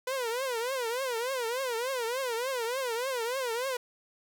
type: tone with vibrato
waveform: sawtooth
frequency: 493.9 Hz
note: B4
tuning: in tune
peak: -26 dBFS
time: 0.07-3.77 s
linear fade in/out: 5 ms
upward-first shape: triangle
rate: 3.4 Hz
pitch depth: 190 cents each way
effects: none